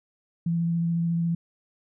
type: tone with vibrato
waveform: sine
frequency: 168.4 Hz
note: E3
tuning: 37 cents sharp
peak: -22 dBFS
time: 0.46-1.35 s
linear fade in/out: 5 ms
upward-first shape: square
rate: 14 Hz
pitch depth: 10 cents each way
effects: none